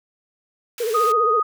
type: high-pass noise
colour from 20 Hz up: pink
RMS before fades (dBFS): -35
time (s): 0.78-1.12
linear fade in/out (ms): 2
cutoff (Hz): 1600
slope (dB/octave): 12
type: tone with vibrato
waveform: sine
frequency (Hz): 453.5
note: A#4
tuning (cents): -48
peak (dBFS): -20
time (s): 0.8-1.4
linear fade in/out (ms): 5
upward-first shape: sine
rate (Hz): 15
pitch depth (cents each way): 110
type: tone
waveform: sine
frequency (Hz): 1245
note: D#6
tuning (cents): +1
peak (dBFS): -16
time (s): 0.94-1.43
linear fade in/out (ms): 10
effects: none